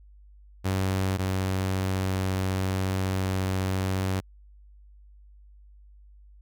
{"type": "tone pair in turn", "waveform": "sawtooth", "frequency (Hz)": [95, 94.54], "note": ["F#2", "F#2"], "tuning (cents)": [46, 38], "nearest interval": "unison", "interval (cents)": 8, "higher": "first", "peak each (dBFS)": [-20, -21], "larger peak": "first", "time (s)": [[0.64, 1.18], [1.18, 4.21]], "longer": "second", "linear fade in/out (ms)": 20, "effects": ["added 50 Hz sine -49 dBFS peak until 6.41 s"]}